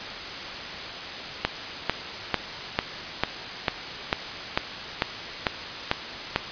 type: click train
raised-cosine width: 0.3 ms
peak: -4 dBFS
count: 12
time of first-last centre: 1.45-6.361 s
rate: 2.24 Hz
effects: white hiss -34 dBFS RMS until 6.51 s + resampled to 11025 Hz